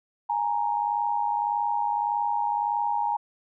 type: tone pair together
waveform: sine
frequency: 830.6 / 932.3 Hz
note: G#5 / A#5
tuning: 0 / 0 cents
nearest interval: major second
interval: 200 cents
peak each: -26 dBFS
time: 0.29-3.17 s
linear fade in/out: 10 ms
effects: none